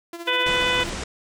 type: tone with tremolo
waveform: sawtooth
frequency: 340.3 Hz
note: F4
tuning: 45 cents flat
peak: -27 dBFS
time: 0.13-0.9 s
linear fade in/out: 2 ms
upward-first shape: sine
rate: 15 Hz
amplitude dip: 65%
type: harmonic tone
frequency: 499 Hz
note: B4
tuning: 18 cents sharp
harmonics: 1 / 2 / 3 / 4 / 5 / 6 / 7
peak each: -27 / -27 / -27 / -27 / -27 / -27 / -27 dBFS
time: 0.27-0.84 s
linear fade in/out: 10 ms
type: low-pass noise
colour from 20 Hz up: pink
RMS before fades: -31 dBFS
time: 0.46-1.04 s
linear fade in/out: 5 ms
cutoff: 8800 Hz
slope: 48 dB/octave
effects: none